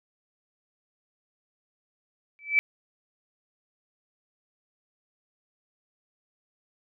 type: tone with exponential growth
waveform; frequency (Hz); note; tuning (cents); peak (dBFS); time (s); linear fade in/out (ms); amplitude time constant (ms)
sine; 2312; D7; -28; -14; 2.39-2.59; 0; 43
effects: none